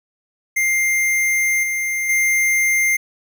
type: tone with level steps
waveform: square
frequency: 2100 Hz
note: C7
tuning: 6 cents sharp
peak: -16 / -20 / -15 dBFS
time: 0.56-2.97 s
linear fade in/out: 10 ms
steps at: 1.63 / 2.09 s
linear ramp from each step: 5 ms
effects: none